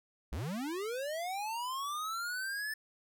square linear sweep, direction up, 50.9 to 1760 Hz, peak -36 dBFS, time 0.32-2.74 s, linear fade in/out 5 ms, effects none

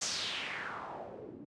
white noise with low-pass filter sweep, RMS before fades -40 dBFS, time 0.01-1.45 s, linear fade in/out 10 ms, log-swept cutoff 6700 to 260 Hz, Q 2.9, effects high-pass 100 Hz 12 dB/octave + resampled to 22050 Hz

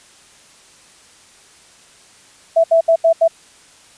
sine tone bursts at uneven times, 659.3 Hz, E5, in tune, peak -8 dBFS, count 5, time 2.56-2.64 / 2.71-2.81 / 2.88-2.96 / 3.04-3.13 / 3.21-3.28 s, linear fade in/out 10 ms, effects white hiss -47 dBFS RMS until 3.97 s + resampled to 22050 Hz

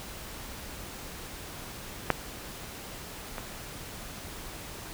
clicks, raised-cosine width 0.5 ms, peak -6 / -20 dBFS, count 2, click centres 2.103 / 3.382 s, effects pink hiss -42 dBFS RMS until 4.93 s

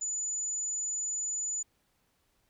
sine tone, 6980 Hz, A8, 15 cents flat, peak -31 dBFS, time 0.01-1.63 s, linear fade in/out 10 ms, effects pink hiss -73 dBFS RMS until 2.49 s

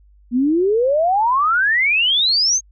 sine exponential sweep, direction up, 233.1 to 6570 Hz, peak -13 dBFS, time 0.31-2.61 s, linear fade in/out 50 ms, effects added 50 Hz sine -47 dBFS peak until 2.71 s

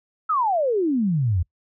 sine exponential sweep, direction down, 1339 to 80 Hz, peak -18 dBFS, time 0.29-1.43 s, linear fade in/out 10 ms, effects noise-tail reverb RT60 0.1 s tail -24 dB re dry

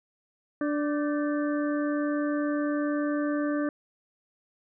harmonic tone with a mistuned harmonic, 293.7 Hz, D4, in tune, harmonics 1 / 2 / 4 / 5 / 6, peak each -26 / -32 / -38 / -40 / -42 dBFS, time 0.61-3.69 s, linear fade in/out 2 ms, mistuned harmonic 5, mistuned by +75 cents, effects none

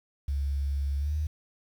sine tone with pitch glide, 69.9 to 76.23 Hz, C#2 to D#2, +15 to -35 cents, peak -26 dBFS, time 0.28-1.27 s, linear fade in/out 5 ms, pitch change +150 cents, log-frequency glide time 0.98-1.15 s, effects 9-bit

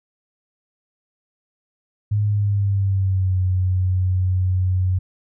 sine tone with pitch glide, 104.2 to 92.3 Hz, G#2 to F#2, +6 to -4 cents, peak -16 dBFS, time 2.11-4.99 s, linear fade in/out 10 ms, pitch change -210 cents, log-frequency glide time 2.26-3.39 s, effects none

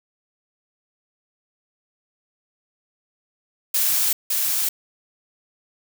blue noise with echo, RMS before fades -20 dBFS, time 3.74-4.13 s, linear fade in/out 5 ms, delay 560 ms, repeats 1, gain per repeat -2 dB, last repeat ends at 4.69 s, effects none

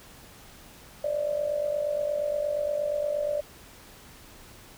sine tone with amplitude modulation, 590 Hz, D5, 8 cents sharp, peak -22 dBFS, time 1.04-3.41 s, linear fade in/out 5 ms, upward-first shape sine, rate 48.5 Hz, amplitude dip 70%, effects pink hiss -50 dBFS RMS until 4.77 s

